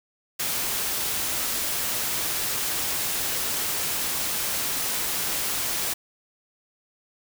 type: noise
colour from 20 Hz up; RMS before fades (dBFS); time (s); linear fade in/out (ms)
white; -27; 0.39-5.94; 10
effects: none